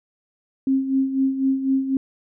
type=tone with tremolo; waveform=sine; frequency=267.5 Hz; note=C4; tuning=38 cents sharp; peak=-15 dBFS; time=0.67-1.97 s; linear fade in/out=2 ms; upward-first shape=sine; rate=4 Hz; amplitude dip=65%; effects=none